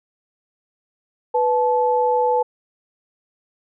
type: tone pair together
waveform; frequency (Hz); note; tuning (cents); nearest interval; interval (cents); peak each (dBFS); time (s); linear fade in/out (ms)
sine; 493.9 / 867.9; B4 / A5; 0 / -24; minor seventh; 976; -18; 1.34-2.43; 10
effects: none